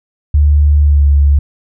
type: tone with pitch glide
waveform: sine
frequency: 73.42 to 71.33 Hz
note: D2 to D2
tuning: 0 to -50 cents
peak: -5 dBFS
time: 0.34-1.39 s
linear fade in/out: 5 ms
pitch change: -50 cents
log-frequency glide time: 0.83-1.05 s
effects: none